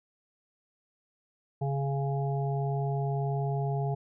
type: harmonic tone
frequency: 138.59 Hz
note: C#3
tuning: in tune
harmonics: 1 / 3 / 5 / 6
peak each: -28 / -36 / -37 / -40 dBFS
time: 1.61-3.95 s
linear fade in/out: 10 ms
effects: none